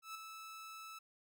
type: tone with ADSR envelope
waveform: sawtooth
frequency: 1310 Hz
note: E6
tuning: 11 cents flat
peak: -39 dBFS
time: 0.02-0.99 s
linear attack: 130 ms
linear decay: 5 ms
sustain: -6 dB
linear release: 8 ms
effects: none